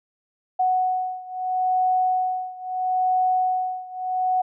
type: beating tone pair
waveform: sine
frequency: 740 / 740.76 Hz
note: F#5 / F#5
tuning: 0 / +2 cents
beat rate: 0.76 Hz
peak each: -22 / -24 dBFS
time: 0.59-4.42 s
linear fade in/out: 10 ms
effects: none